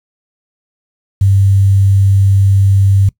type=tone with quantisation; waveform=sine; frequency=98 Hz; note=G2; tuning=in tune; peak=-6 dBFS; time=1.21-3.09 s; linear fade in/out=5 ms; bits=6; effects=noise-tail reverb RT60 0.1 s tail -21 dB re dry